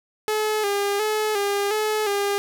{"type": "tone with vibrato", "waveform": "sawtooth", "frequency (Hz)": 416, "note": "G#4", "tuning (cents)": 3, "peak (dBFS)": -17, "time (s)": [0.28, 2.38], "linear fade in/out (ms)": 0, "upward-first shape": "square", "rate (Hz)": 1.4, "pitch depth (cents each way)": 53, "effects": []}